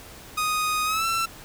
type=tone with pitch glide; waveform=sawtooth; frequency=1244.5 to 1341.5 Hz; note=D#6 to E6; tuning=0 to +30 cents; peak=-19 dBFS; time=0.37-1.26 s; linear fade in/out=10 ms; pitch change=+130 cents; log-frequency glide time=0.85-1.06 s; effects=pink hiss -44 dBFS RMS until 1.44 s